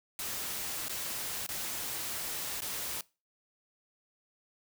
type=noise with dropouts; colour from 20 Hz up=white; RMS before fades=-37 dBFS; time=0.19-3.01 s; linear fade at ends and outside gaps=2 ms; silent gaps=0.884-0.894 / 1.465-1.489 / 2.606-2.619 s; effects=noise-tail reverb RT60 0.3 s tail -22 dB re dry